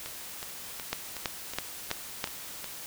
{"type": "two click trains", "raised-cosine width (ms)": 0.2, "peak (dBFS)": [-11, -20], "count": [5, 8], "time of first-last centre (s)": [[0.93, 2.241], [0.06, 2.643]], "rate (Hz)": [3.05, 2.71], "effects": ["white hiss -42 dBFS RMS until 2.86 s"]}